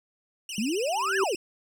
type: tone with vibrato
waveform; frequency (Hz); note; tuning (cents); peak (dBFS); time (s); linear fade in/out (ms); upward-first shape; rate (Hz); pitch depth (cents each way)
20% pulse; 2744; F7; -31; -28; 0.49-1.36; 2; triangle; 15; 220
type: exponential two-way sweep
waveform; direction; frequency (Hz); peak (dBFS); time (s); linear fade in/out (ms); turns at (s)
sine; up then down; 196 to 1800 to 328.2; -25; 0.58-1.35; 2; 1.17
type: tone with exponential growth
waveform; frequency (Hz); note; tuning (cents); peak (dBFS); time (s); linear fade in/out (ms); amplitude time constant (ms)
sine; 387.6; G4; -20; -20; 0.83-1.24; 5; 87
effects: none